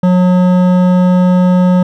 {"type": "tone with hard clipping", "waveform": "triangle", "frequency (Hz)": 181.3, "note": "F#3", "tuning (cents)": -35, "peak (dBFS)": -8, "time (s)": [0.03, 1.83], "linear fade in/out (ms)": 5, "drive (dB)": 16, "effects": []}